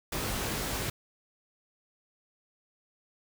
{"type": "noise with comb filter", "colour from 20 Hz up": "pink", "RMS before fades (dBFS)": -33, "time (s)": [0.12, 0.9], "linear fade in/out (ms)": 5, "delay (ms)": 19, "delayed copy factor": 0.6, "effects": []}